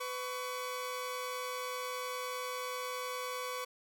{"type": "tone pair together", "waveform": "sawtooth", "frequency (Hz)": [502, 1127], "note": ["B4", "C#6"], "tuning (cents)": [28, 28], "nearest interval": "octave + major second", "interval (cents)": 1400, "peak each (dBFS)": [-36, -36], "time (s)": [0, 3.65], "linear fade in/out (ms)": 10, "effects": []}